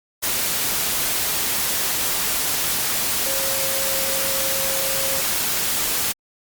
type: tone in noise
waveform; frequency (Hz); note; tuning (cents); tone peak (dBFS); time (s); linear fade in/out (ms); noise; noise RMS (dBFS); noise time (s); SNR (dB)
sine; 540; C#5; -45; -29; 3.25-5.22; 20; white; -22; 0.22-6.13; -10
effects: Opus 48 kbps